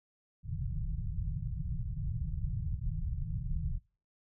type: low-pass noise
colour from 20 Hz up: pink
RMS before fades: -35 dBFS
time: 0.43-3.8 s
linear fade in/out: 50 ms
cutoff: 170 Hz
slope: 96 dB/octave
effects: noise-tail reverb RT60 0.4 s tail -24 dB re dry